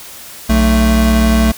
square tone pair together, 61.4 / 221.2 Hz, B1 / A3, -9 / +9 cents, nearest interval octave + minor seventh, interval 2218 cents, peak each -12 dBFS, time 0.49-1.52 s, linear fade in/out 10 ms, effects white hiss -33 dBFS RMS until 1.57 s

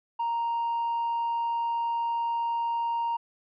triangle tone with tanh clipping, 932.3 Hz, A#5, in tune, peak -26 dBFS, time 0.19-3.17 s, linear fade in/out 10 ms, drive 6 dB, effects none

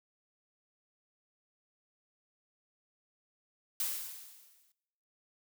blue noise with exponential decay, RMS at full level -32 dBFS, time 3.8-4.72 s, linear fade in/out 2 ms, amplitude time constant 200 ms, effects noise-tail reverb RT60 1.0 s tail -22 dB re dry

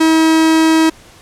45% pulse tone, 320.6 Hz, E4, 48 cents flat, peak -8 dBFS, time 0-0.9 s, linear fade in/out 10 ms, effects pink hiss -42 dBFS RMS until 1.21 s + low-pass 10000 Hz 12 dB/octave

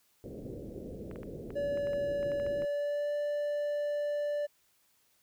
white low-pass noise, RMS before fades -43 dBFS, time 0.24-2.65 s, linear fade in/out 0 ms, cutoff 530 Hz, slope 48 dB/octave
clicks, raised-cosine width 0.5 ms, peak -34 dBFS, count 12, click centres 1.113 / 1.159 / 1.232 / 1.505 / 1.774 / 1.871 / 1.933 / 2.229 / 2.318 / 2.399 / 2.465 / 2.621 s
triangle tone with pitch glide, 572 to 586 Hz, D5 to D5, -46 to -4 cents, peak -28 dBFS, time 1.55-4.47 s, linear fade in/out 20 ms, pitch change +42 cents, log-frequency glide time 2.39-3.14 s
effects white hiss -70 dBFS RMS until 5.22 s

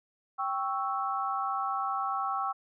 sine chord, C# diminished, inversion second, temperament equal, 784 / 1108.7 / 1318.5 Hz, G5 / C#6 / E6, 0 / 0 / 0 cents, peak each -33 dBFS, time 0.38-2.53 s, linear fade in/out 20 ms, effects none

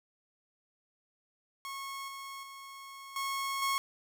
sawtooth tone with level steps, 1094 Hz, C#6, 23 cents flat, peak -35 / -38 / -42 / -29 / -25 dBFS, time 1.65-3.78 s, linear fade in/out 0 ms, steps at 2.08 / 2.43 / 3.16 / 3.62 s, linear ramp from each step 2 ms, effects none

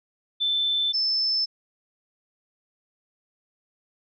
sine tone pair in turn, 3532 / 5269 Hz, A7 / E8, +6 / -2 cents, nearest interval perfect fifth, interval 692 cents, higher second, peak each -21 dBFS, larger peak neither, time 0.4-0.93 / 0.93-1.46 s, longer neither, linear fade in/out 20 ms, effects none

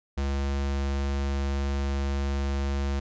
square tone, 69.3 Hz, C#2, in tune, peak -26 dBFS, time 0.17-3 s, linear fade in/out 10 ms, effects resampled to 16000 Hz

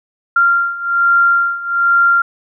sine beating tone pair, 1386 / 1387.2 Hz, F6 / F6, -14 / -12 cents, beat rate 1.2 Hz, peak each -15 / -12 dBFS, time 0.36-2.22 s, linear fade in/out 5 ms, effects none

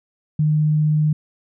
sine tone, 152.6 Hz, D#3, 33 cents flat, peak -14 dBFS, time 0.39-1.13 s, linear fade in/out 5 ms, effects none

